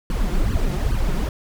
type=noise with flanger; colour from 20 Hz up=brown; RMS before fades=-20 dBFS; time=0.1-1.29 s; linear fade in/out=2 ms; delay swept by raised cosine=0.65 to 5.75 ms; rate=2.4 Hz; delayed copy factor=+0.95; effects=none